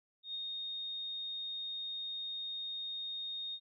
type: tone with ADSR envelope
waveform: sine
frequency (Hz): 3700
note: A#7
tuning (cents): -14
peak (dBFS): -36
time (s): 0.23-3.6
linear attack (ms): 120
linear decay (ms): 5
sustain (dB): -2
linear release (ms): 61
effects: none